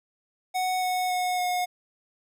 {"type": "tone with pitch steps", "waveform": "square", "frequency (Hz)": [740, 734, 728.1, 722.3], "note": ["F#5", "F#5", "F#5", "F#5"], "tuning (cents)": [0, -14, -28, -42], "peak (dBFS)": -25, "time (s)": [0.54, 1.66], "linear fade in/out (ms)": 20, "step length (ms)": 280, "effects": []}